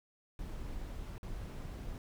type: noise with dropouts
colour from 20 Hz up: brown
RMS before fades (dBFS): -42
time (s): 0.39-1.98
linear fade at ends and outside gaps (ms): 1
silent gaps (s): 1.181-1.23
effects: none